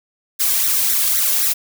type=noise with flanger; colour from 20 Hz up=blue; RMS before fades=-17 dBFS; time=0.39-1.54 s; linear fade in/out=20 ms; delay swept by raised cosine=0.51 to 1.91 ms; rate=3.8 Hz; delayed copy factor=+0.75; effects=none